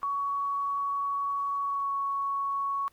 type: tone with pitch glide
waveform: sine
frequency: 1122 to 1111.7 Hz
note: C#6 to C#6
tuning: +21 to +5 cents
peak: -27 dBFS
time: 0.03-2.88 s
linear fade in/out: 0 ms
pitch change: -16 cents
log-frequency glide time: 1.62-1.93 s
effects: pink hiss -64 dBFS RMS until 2.92 s + Opus 48 kbps